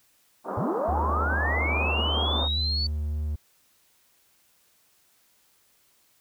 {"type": "band-pass noise", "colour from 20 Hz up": "white", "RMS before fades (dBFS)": -31, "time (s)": [0.44, 2.49], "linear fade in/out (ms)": 50, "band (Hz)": [190, 1200], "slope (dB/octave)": 48}
{"type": "linear sweep", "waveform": "sine", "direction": "up", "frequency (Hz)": [80.7, 4525], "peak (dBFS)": -26, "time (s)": [0.57, 2.87], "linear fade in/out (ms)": 5}
{"type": "tone", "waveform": "triangle", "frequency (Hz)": 75.3, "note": "D2", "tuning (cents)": 44, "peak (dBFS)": -24, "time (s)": [0.88, 3.36], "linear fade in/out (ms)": 10}
{"effects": ["white hiss -64 dBFS RMS until 6.2 s"]}